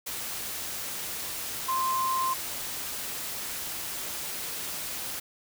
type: tone in noise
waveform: sine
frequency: 1046.5 Hz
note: C6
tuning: in tune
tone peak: -25 dBFS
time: 1.68-2.34 s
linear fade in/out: 10 ms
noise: white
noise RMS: -35 dBFS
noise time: 0.06-5.2 s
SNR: +7 dB
effects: none